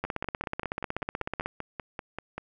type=two click trains; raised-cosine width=0.5 ms; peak=-15 / -19 dBFS; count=24 / 13; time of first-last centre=0.04-1.46 / 0.05-2.38 s; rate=16.2 / 5.15 Hz; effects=none